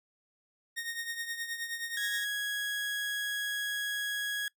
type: tone with tremolo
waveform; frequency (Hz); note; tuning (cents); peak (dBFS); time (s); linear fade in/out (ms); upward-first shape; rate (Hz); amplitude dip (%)
sawtooth; 1854; A#6; -10; -29; 0.76-2.25; 20; triangle; 9.5; 70
type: tone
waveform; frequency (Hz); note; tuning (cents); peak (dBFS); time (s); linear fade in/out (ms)
30% pulse; 1661.2; G#6; 0; -29; 1.97-4.48; 2
effects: noise-tail reverb RT60 0.1 s tail -23 dB re dry